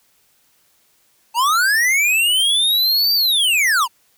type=linear two-way sweep; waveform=square; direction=up then down; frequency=880 to 4699 to 880 Hz; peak=-14 dBFS; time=1.34-3.88 s; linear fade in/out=50 ms; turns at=3.14 s; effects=white hiss -59 dBFS RMS until 4.17 s